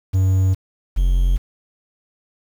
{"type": "tone pair in turn", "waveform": "triangle", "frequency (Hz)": [94.4, 44.55], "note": ["F#2", "F1"], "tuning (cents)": [35, 35], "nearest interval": "octave + minor second", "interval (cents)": 1300, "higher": "first", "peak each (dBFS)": -11, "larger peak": "neither", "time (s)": [[0.13, 0.55], [0.96, 1.38]], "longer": "neither", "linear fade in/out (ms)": 20, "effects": ["7-bit"]}